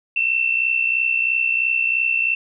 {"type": "tone pair together", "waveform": "sine", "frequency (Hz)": [2637, 2700], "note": ["E7", "E7"], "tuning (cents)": [0, 41], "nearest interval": "unison", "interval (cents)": 41, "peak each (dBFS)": [-22, -18], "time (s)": [0.16, 2.35], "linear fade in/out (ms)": 5, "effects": []}